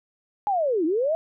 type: linear two-way sweep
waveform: sine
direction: down then up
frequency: 847 to 300 to 667 Hz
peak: -20 dBFS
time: 0.47-1.15 s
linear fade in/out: 0 ms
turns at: 0.85 s
effects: none